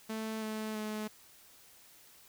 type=tone with pitch steps; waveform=sawtooth; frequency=220 / 217.1 / 214.2 Hz; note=A3 / A3 / A3; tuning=0 / -23 / -46 cents; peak=-32 dBFS; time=0.09-1.08 s; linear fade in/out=10 ms; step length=330 ms; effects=white hiss -59 dBFS RMS until 2.28 s